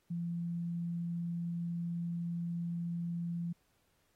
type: tone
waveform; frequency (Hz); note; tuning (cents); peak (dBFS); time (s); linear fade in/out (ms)
sine; 170.8; F3; -38; -34; 0.1-3.53; 10
effects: pink hiss -75 dBFS RMS until 4.15 s + AAC 48 kbps